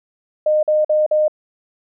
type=tone bursts; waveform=sine; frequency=612 Hz; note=D#5; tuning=29 cents flat; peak=-12 dBFS; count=4; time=0.46-1.281 s; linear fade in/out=5 ms; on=170 ms; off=47 ms; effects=none